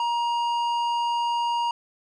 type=tone with tanh clipping; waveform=sine; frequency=945 Hz; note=A#5; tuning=23 cents sharp; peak=-24 dBFS; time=0-1.71 s; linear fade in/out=2 ms; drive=11 dB; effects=none